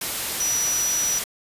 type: tone in noise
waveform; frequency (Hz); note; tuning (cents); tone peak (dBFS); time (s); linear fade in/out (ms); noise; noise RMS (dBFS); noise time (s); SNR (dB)
sine; 5880; F#8; -12; -21; 0.4-1.19; 5; white; -27; 0.01-1.24; +3
effects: resampled to 32000 Hz